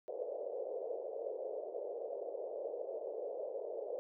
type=band-pass noise; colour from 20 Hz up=white; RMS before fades=-42 dBFS; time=0.08-3.99 s; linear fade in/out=0 ms; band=440 to 580 Hz; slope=48 dB/octave; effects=none